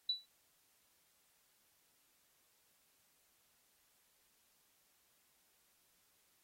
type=tone with exponential decay; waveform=sine; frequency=3951 Hz; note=B7; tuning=in tune; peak=-29 dBFS; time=0.09-0.26 s; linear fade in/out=5 ms; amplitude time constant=35 ms; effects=white hiss -74 dBFS RMS until 6.43 s + AAC 48 kbps